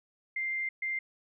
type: tone bursts at uneven times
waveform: sine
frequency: 2096 Hz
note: C7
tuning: 2 cents sharp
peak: -30 dBFS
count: 2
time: 0.36-0.69 / 0.82-0.99 s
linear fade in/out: 5 ms
effects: none